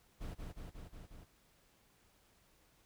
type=noise with echo; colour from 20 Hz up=brown; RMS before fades=-43 dBFS; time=0.2-0.35 s; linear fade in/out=20 ms; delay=180 ms; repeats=5; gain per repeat=-2 dB; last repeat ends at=1.25 s; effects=pink hiss -70 dBFS RMS until 2.85 s